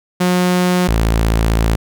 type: tone pair in turn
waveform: sawtooth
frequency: 180 / 55.63 Hz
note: F#3 / A1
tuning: -47 / +20 cents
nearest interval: octave + minor sixth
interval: 2033 cents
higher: first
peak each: -8 dBFS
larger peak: neither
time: 0.2-0.88 / 0.88-1.76 s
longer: second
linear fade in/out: 10 ms
effects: none